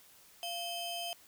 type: ring-modulated tone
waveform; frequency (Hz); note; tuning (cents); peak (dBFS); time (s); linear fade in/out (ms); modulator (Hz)
35% pulse; 1900; A#6; +33; -32; 0.43-1.13; 0; 1210
effects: white hiss -60 dBFS RMS until 1.27 s